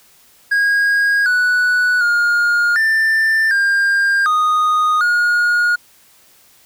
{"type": "tone with pitch steps", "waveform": "triangle", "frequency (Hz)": [1637, 1478, 1421, 1781, 1602, 1239, 1436], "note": ["G#6", "F#6", "F6", "A6", "G6", "D#6", "F6"], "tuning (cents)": [-25, -2, 30, 21, 37, -8, 48], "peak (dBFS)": -10, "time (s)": [0.51, 5.76], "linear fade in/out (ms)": 10, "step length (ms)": 750, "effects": ["white hiss -50 dBFS RMS until 6.65 s"]}